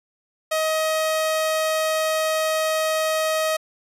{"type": "tone", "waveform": "sawtooth", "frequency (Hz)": 631, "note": "D#5", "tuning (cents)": 24, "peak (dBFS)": -16, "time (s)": [0.51, 3.57], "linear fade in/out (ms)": 10, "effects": ["resampled to 32000 Hz"]}